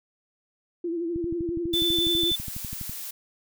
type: tone with vibrato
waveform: sine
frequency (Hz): 338.6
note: E4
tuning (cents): +46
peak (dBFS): -26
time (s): 0.84-2.31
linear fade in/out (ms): 5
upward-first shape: sine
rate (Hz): 12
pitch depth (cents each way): 63
type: click train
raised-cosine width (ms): 5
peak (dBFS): -24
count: 22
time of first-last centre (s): 1.16-2.896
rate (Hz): 12.1
type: tone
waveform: sine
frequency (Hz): 3520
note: A7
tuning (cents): 0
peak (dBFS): -22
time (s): 1.73-2.36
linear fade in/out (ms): 10
type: noise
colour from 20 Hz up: blue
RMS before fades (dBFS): -36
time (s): 1.73-3.11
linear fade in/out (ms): 5
effects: none